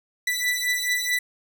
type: beating tone pair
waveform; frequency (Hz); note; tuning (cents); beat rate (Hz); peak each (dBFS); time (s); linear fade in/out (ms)
sawtooth; 1975.5 / 1980.1; B6 / B6; 0 / +4; 4.6; -22; 0.27-1.19; 5
effects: none